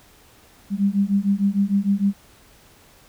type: beating tone pair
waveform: sine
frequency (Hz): 196 / 202.6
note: G3 / G#3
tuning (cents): 0 / -43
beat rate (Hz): 6.6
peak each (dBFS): -20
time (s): 0.7-2.14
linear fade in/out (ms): 50
effects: pink hiss -52 dBFS RMS until 3.08 s